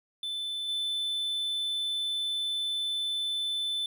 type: tone with level steps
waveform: triangle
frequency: 3520 Hz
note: A7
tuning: in tune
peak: -30 / -27 dBFS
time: 0.23-3.86 s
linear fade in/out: 2 ms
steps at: 0.68 s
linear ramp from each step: 10 ms
effects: none